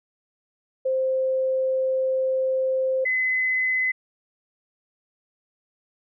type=tone pair in turn; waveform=sine; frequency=523.3 / 2029 Hz; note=C5 / B6; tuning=0 / +46 cents; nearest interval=octave + major seventh; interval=2346 cents; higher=second; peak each=-20 dBFS; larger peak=neither; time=0.85-3.05 / 3.05-3.92 s; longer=first; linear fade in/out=10 ms; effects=none

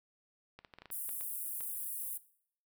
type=clicks; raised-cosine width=0.3 ms; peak=-34 dBFS; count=10; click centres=0.59 / 0.648 / 0.738 / 0.786 / 0.82 / 0.857 / 0.903 / 1.092 / 1.209 / 1.607 s
type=high-pass noise; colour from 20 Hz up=pink; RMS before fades=-40 dBFS; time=0.91-2.18 s; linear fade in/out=10 ms; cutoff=9500 Hz; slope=48 dB/octave
effects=noise-tail reverb RT60 0.6 s tail -18 dB re dry

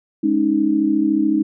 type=chord; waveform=sine; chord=Ab suspended fourth; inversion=none; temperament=equal; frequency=207.7 / 277.2 / 311.1 Hz; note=Ab3 / Db4 / Eb4; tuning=0 / 0 / 0 cents; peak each=-22 / -20 / -16 dBFS; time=0.23-1.43 s; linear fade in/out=10 ms; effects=none

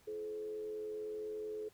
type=tone with frequency modulation; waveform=sine; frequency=427.8 Hz; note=A4; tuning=49 cents flat; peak=-39 dBFS; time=0.07-1.69 s; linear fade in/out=10 ms; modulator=90.1 Hz; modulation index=0.39; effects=pink hiss -67 dBFS RMS until 1.73 s

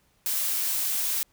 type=noise; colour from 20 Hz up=blue; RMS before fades=-27 dBFS; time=0.26-1.23 s; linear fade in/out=0 ms; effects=pink hiss -66 dBFS RMS until 1.32 s

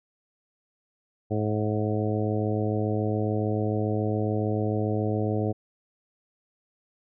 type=harmonic tone with a mistuned harmonic; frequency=107 Hz; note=A2; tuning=48 cents flat; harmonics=1 / 2 / 3 / 4 / 5 / 6 / 7; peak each=-27 / -31 / -31 / -31 / -34 / -37 / -37 dBFS; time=1.3-5.53 s; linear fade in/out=20 ms; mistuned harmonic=7; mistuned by=-28 cents; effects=none

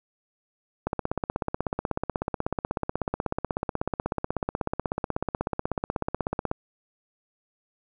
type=click train; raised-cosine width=1 ms; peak=-12 dBFS; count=93; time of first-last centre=0.87-6.514 s; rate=16.3 Hz; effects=none

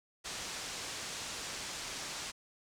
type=low-pass noise; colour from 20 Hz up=white; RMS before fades=-42 dBFS; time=0.24-2.32 s; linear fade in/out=20 ms; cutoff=7600 Hz; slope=24 dB/octave; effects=none

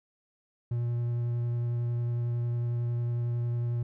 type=tone with vibrato; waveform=triangle; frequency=119.3 Hz; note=A#2; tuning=41 cents sharp; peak=-25 dBFS; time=0.71-3.83 s; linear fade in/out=5 ms; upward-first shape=triangle; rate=11 Hz; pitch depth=11 cents each way; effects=none

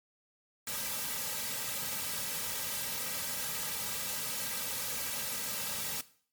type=noise with comb filter; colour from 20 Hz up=white; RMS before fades=-36 dBFS; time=0.67-6.01 s; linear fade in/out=2 ms; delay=2.8 ms; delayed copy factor=-0.9; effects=noise-tail reverb RT60 0.5 s tail -17 dB re dry + MP3 96 kbps

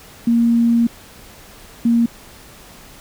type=tone pair in turn; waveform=sine; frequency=233.6 / 233.6 Hz; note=A#3 / A#3; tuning=+4 / +4 cents; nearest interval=unison; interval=0 cents; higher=neither; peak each=-11 dBFS; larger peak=neither; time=0.27-0.87 / 1.85-2.06 s; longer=first; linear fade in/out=5 ms; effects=pink hiss -42 dBFS RMS until 3 s

